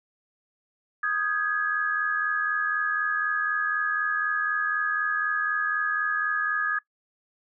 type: tone cluster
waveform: sine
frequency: 1243 / 1601 / 1685 Hz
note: D#6 / G6 / G#6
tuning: -2 / +36 / +25 cents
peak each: -29 / -32 / -25 dBFS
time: 1.03-6.79 s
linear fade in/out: 5 ms
effects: noise-tail reverb RT60 0.1 s tail -21 dB re dry